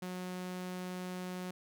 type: tone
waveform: sawtooth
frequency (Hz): 182.2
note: F#3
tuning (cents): -26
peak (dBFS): -35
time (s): 0.02-1.51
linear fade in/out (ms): 5
effects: none